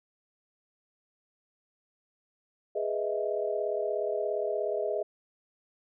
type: chord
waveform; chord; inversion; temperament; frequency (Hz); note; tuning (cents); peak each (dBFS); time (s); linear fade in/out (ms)
sine; E major seventh; first; equal; 415.3 / 493.9 / 622.3 / 659.3; G#4 / B4 / D#5 / E5; 0 / 0 / 0 / 0; -32 / -36 / -32 / -35; 2.75-5.03; 10
effects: none